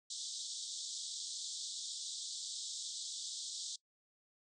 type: band-pass noise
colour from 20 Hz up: pink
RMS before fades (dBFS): -44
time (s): 0.1-3.76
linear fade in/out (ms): 5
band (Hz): 3400 to 8400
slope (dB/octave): 96
effects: noise-tail reverb RT60 0.1 s tail -21 dB re dry